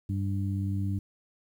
harmonic tone, 98 Hz, G2, in tune, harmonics 1 / 2 / 3, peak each -28 / -34 / -38 dBFS, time 0.09-0.99 s, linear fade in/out 5 ms, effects 10-bit

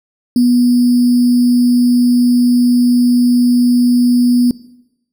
sine tone with sample-and-hold, 244.3 Hz, B3, 19 cents flat, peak -7 dBFS, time 0.36-4.51 s, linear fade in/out 2 ms, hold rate 4900 Hz, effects noise-tail reverb RT60 0.9 s tail -20 dB re dry

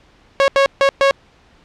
sawtooth tone bursts at uneven times, 550 Hz, C#5, 14 cents flat, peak -6 dBFS, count 4, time 0.4-0.48 / 0.56-0.66 / 0.81-0.89 / 1.01-1.11 s, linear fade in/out 0 ms, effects pink hiss -51 dBFS RMS until 1.64 s + low-pass 4000 Hz 12 dB/octave

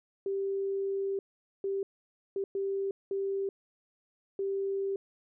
sine tone bursts at uneven times, 392 Hz, G4, in tune, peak -29 dBFS, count 6, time 0.26-1.19 / 1.64-1.83 / 2.36-2.44 / 2.55-2.91 / 3.11-3.49 / 4.39-4.96 s, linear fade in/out 2 ms, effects none

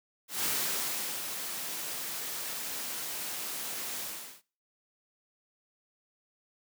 white noise with ADSR envelope, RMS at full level -30 dBFS, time 0.28-4.42 s, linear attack 160 ms, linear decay 770 ms, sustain -7 dB, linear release 410 ms, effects noise-tail reverb RT60 0.4 s tail -22 dB re dry + high-pass 150 Hz 12 dB/octave

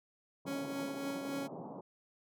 pink band-pass noise, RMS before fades -46 dBFS, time 0.45-1.81 s, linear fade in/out 5 ms, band 140 to 1000 Hz, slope 48 dB/octave
30% pulse tone with tremolo, 277.2 Hz, C#4, in tune, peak -33 dBFS, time 0.46-1.48 s, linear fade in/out 20 ms, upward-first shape triangle, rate 3.6 Hz, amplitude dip 45%
effects none

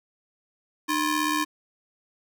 sawtooth ring-modulated tone, 685 Hz, F5, 34 cents flat, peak -16 dBFS, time 0.88-1.45 s, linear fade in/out 20 ms, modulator 381 Hz, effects none

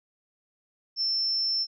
sine tone, 5350 Hz, E8, 25 cents sharp, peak -24 dBFS, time 0.96-1.67 s, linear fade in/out 50 ms, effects none

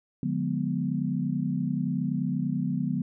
sine chord, D diminished seventh, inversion none, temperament equal with one note detuned, 146.83 / 178.59 / 207.7 / 246.9 Hz, D3 / F3 / Ab3 / Cb4, 0 / +39 / 0 / 0 cents, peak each -31 / -30 / -33 / -30 dBFS, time 0.23-3.02 s, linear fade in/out 2 ms, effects none

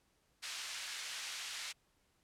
pink band-pass noise, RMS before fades -44 dBFS, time 0.42-1.73 s, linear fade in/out 20 ms, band 2100 to 7300 Hz, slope 12 dB/octave, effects pink hiss -75 dBFS RMS until 2.23 s + low-pass 12000 Hz 12 dB/octave

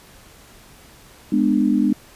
sine chord, G# diminished, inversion none, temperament just, 207.7 / 249.2 / 299 Hz, G#3 / B3 / D4, 0 / +16 / +31 cents, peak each -19 dBFS, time 1.32-1.93 s, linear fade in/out 5 ms, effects pink hiss -47 dBFS RMS until 2.15 s + resampled to 32000 Hz

